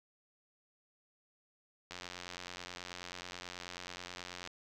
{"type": "click train", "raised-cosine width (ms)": 0.2, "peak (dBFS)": -26, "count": 230, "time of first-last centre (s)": [1.91, 4.474], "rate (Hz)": 89.3, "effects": []}